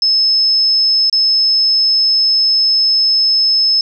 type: tone with dropouts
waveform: sine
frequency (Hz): 5210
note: E8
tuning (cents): -21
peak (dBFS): -9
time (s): 0.02-3.81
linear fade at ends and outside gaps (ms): 2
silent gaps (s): 1.098-1.127
effects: none